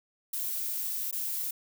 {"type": "noise with dropouts", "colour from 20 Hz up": "violet", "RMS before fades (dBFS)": -33, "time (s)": [0.33, 1.51], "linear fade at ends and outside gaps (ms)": 5, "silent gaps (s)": [1.112, 1.126], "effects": []}